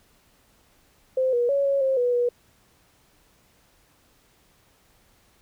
sine tone with pitch steps, 519 / 481.1 / 559 / 554 / 532 / 489.8 / 484.4 Hz, C5 / B4 / C#5 / C#5 / C5 / B4 / B4, -14 / -45 / +14 / -1 / +29 / -14 / -34 cents, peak -19 dBFS, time 1.17-2.29 s, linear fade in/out 5 ms, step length 160 ms, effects pink hiss -61 dBFS RMS until 5.41 s

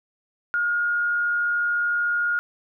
sine tone with frequency modulation, 1425 Hz, F6, 34 cents sharp, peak -20 dBFS, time 0.54-2.39 s, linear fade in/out 0 ms, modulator 86.3 Hz, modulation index 0.25, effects none

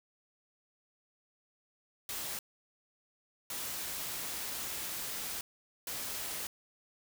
white noise bursts at uneven times, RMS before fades -39 dBFS, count 3, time 2.09-2.39 / 3.5-5.41 / 5.87-6.47 s, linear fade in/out 2 ms, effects none

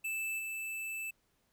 square tone with level steps, 2637 Hz, E7, in tune, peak -35 / -38 dBFS, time 0.04-1.11 s, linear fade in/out 10 ms, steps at 0.38 s, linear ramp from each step 20 ms, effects pink hiss -75 dBFS RMS until 1.52 s

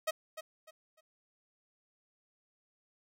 sawtooth tone with echo, 632 Hz, D#5, 27 cents sharp, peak -26 dBFS, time 0.07-0.11 s, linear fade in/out 10 ms, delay 300 ms, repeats 3, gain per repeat -11 dB, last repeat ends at 1.01 s, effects none

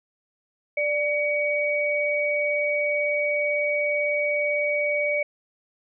sine tone pair together, 589 / 2259 Hz, D5 / C#7, +5 / +32 cents, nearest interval octave + major seventh, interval 2327 cents, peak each -24 dBFS, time 0.77-5.23 s, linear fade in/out 5 ms, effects none

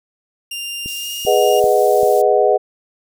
sawtooth tone with pitch glide, 2794 to 2836 Hz, F7 to F7, 0 to +26 cents, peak -21 dBFS, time 0.51-1.6 s, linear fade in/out 5 ms, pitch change +26 cents, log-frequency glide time 0.95-1.11 s
click train, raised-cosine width 3 ms, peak -19 dBFS, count 4, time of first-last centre 0.86-2.032 s, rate 2.56 Hz
white band-pass noise, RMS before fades -34 dBFS, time 0.87-2.22 s, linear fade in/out 10 ms, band 5600 to 16000 Hz, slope 12 dB/octave
sine chord, G# minor seventh, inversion none, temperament equal, 415.3 / 493.9 / 622.3 / 740 Hz, G#4 / B4 / D#5 / F#5, 0 / 0 / 0 / 0 cents, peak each -15 / -16 / -16 / -17 dBFS, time 1.26-2.58 s, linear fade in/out 20 ms
effects none

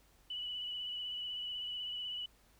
sine tone with vibrato, 2960 Hz, F#7, in tune, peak -38 dBFS, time 0.3-2.26 s, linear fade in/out 5 ms, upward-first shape triangle, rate 16 Hz, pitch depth 29 cents each way, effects added 50 Hz sine -68 dBFS peak until 2.59 s + pink hiss -68 dBFS RMS until 2.59 s

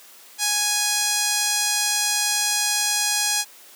sawtooth tone with band-pass filter, 830.6 Hz, G#5, in tune, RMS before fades -22 dBFS, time 0.38-3.45 s, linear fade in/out 50 ms, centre 7000 Hz, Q 1.2, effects white hiss -47 dBFS RMS until 3.75 s + high-pass 300 Hz 12 dB/octave

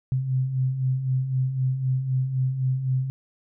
sine beating tone pair, 127.2 / 131.1 Hz, C3 / C3, -48 / +4 cents, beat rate 3.9 Hz, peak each -30 / -22 dBFS, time 0.12-3.1 s, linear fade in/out 0 ms, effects none

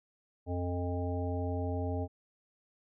harmonic tone with a mistuned harmonic, 88.8 Hz, F2, 29 cents sharp, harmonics 1 / 3 / 5 / 7 / 9, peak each -33 / -38 / -40 / -41 / -43 dBFS, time 0.46-2.08 s, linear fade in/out 50 ms, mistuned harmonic 5, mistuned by -19 cents, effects none

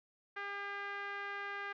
5% pulse tone with low-pass filter, 402.2 Hz, G4, 44 cents sharp, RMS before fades -42 dBFS, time 0.36-1.73 s, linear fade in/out 10 ms, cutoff 1700 Hz, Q 2.4, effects none

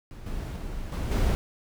brown noise with level steps, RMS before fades -41 / -33 / -35 / -29 / -23 dBFS, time 0.11-1.35 s, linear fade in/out 0 ms, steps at 0.26 / 0.56 / 0.92 / 1.11 s, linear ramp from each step 5 ms, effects none

